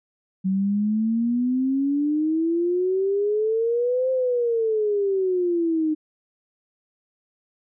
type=exponential two-way sweep; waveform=sine; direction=up then down; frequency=187.2 to 523.3 to 305.7 Hz; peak=-19 dBFS; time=0.44-5.95 s; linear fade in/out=20 ms; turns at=4.11 s; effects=none